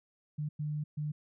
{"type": "tone bursts at uneven times", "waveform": "sine", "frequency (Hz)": 150, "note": "D3", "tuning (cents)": 37, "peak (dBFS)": -32, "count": 3, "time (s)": [[0.38, 0.49], [0.59, 0.84], [0.97, 1.12]], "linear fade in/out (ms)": 10, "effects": []}